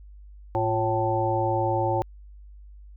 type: harmonic tone with a mistuned harmonic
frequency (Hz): 110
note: A2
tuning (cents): 0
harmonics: 1 / 3 / 5 / 7 / 8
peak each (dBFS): -28 / -28 / -28 / -28 / -28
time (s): 0.55-2.02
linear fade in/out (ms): 0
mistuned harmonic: 3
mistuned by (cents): +100
effects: added 50 Hz sine -43 dBFS peak until 2.96 s